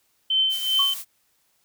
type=tone with tremolo; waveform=sine; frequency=3084 Hz; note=G7; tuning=29 cents flat; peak=-16 dBFS; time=0.3-0.94 s; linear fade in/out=5 ms; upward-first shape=triangle; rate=2.5 Hz; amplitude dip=80%
type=noise; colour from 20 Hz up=blue; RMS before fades=-34 dBFS; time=0.49-1.05 s; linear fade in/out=50 ms
type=tone with exponential decay; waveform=triangle; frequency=1108.7 Hz; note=C#6; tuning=in tune; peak=-22 dBFS; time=0.79-1.01 s; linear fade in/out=5 ms; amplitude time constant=46 ms
effects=white hiss -67 dBFS RMS until 1.64 s